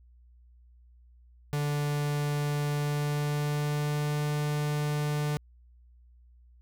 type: tone with pitch glide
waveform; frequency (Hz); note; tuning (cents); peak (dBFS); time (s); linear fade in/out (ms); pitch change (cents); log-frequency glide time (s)
45% pulse; 146.3 to 148.34; D3 to D3; -6 to +18; -27; 1.53-5.37; 0; +24; 2.73-4.25
effects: added 60 Hz sine -54 dBFS peak until 6.61 s